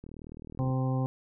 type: click train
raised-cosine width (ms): 3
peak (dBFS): -31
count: 27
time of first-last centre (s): 0.04-0.702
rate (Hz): 39.3
type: harmonic tone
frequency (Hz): 130.3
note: C3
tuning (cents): -7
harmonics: 1 / 2 / 3 / 4 / 6 / 7 / 8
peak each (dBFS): -27 / -33 / -43 / -38 / -40 / -49 / -44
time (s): 0.59-1.06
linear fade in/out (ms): 0
effects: none